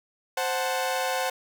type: chord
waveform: sawtooth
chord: F# diminished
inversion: second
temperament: equal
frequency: 523.3 / 740 / 880 Hz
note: C5 / F#5 / A5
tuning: 0 / 0 / 0 cents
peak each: -25 / -25 / -29 dBFS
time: 0.37-1.3 s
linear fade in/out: 5 ms
effects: none